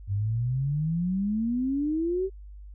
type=exponential sweep; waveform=sine; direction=up; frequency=95.8 to 392 Hz; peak=-24 dBFS; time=0.07-2.3 s; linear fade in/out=50 ms; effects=added 50 Hz sine -41 dBFS peak until 2.74 s